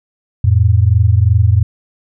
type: tone pair together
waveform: sine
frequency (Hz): 87.7 / 110.5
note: F2 / A2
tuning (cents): +8 / +8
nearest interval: major third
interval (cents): 400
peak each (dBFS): -10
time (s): 0.44-1.63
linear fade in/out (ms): 5
effects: none

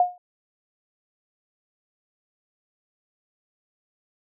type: tone with exponential decay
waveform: sine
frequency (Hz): 717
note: F5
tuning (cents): +45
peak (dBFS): -12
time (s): 0-0.18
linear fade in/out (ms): 2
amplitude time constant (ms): 39
effects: none

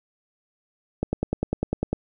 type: click train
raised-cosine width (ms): 2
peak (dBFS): -10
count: 10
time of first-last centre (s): 1.03-1.93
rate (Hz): 10
effects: none

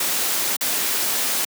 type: noise with dropouts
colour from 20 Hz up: white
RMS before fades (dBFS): -22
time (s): 0-1.45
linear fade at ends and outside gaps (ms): 5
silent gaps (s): 0.566-0.609
effects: high-pass 200 Hz 12 dB/octave

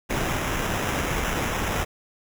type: noise with sample-and-hold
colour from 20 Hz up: pink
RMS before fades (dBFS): -26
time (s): 0.09-1.85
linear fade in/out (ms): 20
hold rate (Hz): 4410
effects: none

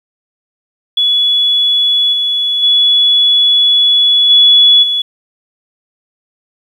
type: tone with level steps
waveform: sine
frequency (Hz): 3400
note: G#7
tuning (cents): +40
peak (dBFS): -8 / -11 / -6 / -3 / -11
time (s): 0.97-5.02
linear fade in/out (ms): 5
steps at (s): 2.12 / 2.62 / 4.29 / 4.82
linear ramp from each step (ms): 20
effects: 7-bit

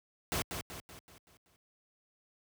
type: noise with echo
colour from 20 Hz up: pink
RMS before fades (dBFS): -33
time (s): 0.32-0.42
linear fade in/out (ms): 0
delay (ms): 190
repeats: 6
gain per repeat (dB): -6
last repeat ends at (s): 1.56
effects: high-pass 60 Hz 12 dB/octave

